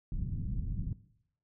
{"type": "low-pass noise", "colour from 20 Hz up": "pink", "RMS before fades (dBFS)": -35, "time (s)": [0.12, 0.93], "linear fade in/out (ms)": 2, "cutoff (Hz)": 180, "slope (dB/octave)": 24, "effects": ["noise-tail reverb RT60 0.7 s tail -17 dB re dry"]}